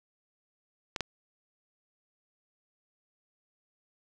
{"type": "clicks", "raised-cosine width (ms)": 0.2, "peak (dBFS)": [-15, -13], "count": 2, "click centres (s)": [0.962, 1.007], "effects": []}